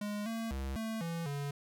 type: tone with pitch steps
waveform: square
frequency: 207.2 / 226.6 / 67.1 / 222.5 / 167.4 / 142.4 Hz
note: G#3 / A#3 / C2 / A3 / E3 / C#3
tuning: -4 / -49 / +44 / +20 / +27 / +47 cents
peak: -36 dBFS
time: 0.01-1.51 s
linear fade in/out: 5 ms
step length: 250 ms
effects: none